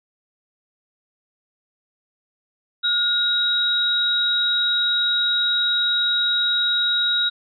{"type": "tone pair together", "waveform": "sine", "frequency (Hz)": [1429, 3815], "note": ["F6", "A#7"], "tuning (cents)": [39, 39], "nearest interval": "octave + perfect fourth", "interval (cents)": 1700, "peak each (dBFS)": [-24, -18], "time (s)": [2.83, 7.3], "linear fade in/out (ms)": 20, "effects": []}